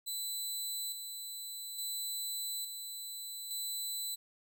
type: tone with tremolo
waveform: 15% pulse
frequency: 4000 Hz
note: B7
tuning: 21 cents sharp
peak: -29 dBFS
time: 0.06-4.16 s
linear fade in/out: 20 ms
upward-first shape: square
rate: 0.58 Hz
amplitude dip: 45%
effects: none